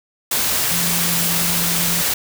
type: tone in noise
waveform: sine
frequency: 171.5 Hz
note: F3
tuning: 31 cents flat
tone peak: -25 dBFS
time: 0.71-2.02 s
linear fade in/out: 5 ms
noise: white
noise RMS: -19 dBFS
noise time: 0.31-2.14 s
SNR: -9 dB
effects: none